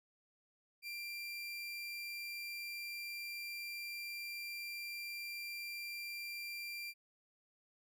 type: tone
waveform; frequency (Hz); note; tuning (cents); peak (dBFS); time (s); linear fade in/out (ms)
30% pulse; 2371; D7; +16; -40; 0.82-6.94; 50
effects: none